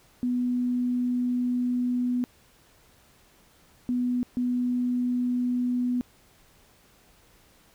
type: tone bursts at uneven times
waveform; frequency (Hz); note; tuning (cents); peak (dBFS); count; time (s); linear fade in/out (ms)
sine; 246.9; B3; 0; -23; 3; 0.23-2.24 / 3.89-4.23 / 4.37-6.01; 0
effects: pink hiss -59 dBFS RMS until 7.74 s